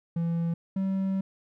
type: tone pair in turn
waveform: triangle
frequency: 168 / 192.17 Hz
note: E3 / G3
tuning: +33 / -34 cents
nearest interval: major second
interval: 233 cents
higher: second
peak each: -23 dBFS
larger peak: neither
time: 0.16-0.54 / 0.76-1.21 s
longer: second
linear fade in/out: 5 ms
effects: none